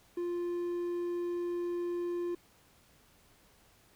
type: tone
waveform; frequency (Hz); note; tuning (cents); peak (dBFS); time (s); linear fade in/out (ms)
triangle; 349.2; F4; 0; -30; 0.17-2.35; 5
effects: pink hiss -64 dBFS RMS until 3.95 s